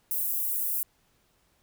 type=high-pass noise; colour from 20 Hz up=pink; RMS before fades=-29 dBFS; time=0.11-0.83 s; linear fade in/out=0 ms; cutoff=12000 Hz; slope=24 dB/octave; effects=pink hiss -68 dBFS RMS until 1.62 s